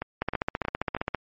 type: two click trains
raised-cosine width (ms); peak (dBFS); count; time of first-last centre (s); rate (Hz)
0.5; -11 / -15; 15 / 4; 0.22-1.147 / 0.02-0.966; 15.1 / 3.17
effects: MP3 32 kbps